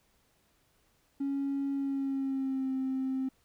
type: tone with pitch glide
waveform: triangle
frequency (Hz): 277.2 to 263.5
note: C#4 to C4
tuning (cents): 0 to +12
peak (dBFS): -26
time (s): 1.2-3.29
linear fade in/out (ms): 10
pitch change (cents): -88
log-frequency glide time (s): 1.73-2.72
effects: tanh soft clip ceiling -26 dBFS + pink hiss -70 dBFS RMS until 3.44 s